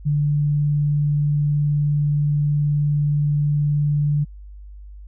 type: tone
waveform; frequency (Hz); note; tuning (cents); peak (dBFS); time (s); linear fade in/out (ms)
sine; 146.83; D3; 0; -16; 0.05-4.25; 20
effects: added 50 Hz sine -36 dBFS peak until 5.07 s